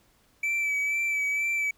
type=tone with vibrato; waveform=triangle; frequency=2310 Hz; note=D7; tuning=29 cents flat; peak=-23 dBFS; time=0.43-1.71 s; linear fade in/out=5 ms; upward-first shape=sine; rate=2.1 Hz; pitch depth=28 cents each way; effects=pink hiss -64 dBFS RMS until 1.77 s